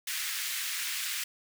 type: high-pass noise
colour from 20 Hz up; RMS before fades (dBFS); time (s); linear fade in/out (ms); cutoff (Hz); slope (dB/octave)
pink; -34; 0.07-1.24; 5; 1700; 24
effects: none